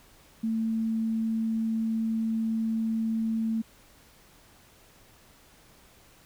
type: tone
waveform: sine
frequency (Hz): 223.7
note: A3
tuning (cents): +29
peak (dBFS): -25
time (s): 0.43-3.62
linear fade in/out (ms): 10
effects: pink hiss -57 dBFS RMS until 6.25 s